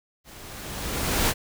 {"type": "noise with level ramp", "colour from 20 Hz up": "pink", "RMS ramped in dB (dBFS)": [-46, -20], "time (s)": [0.24, 1.34], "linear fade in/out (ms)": 50, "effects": []}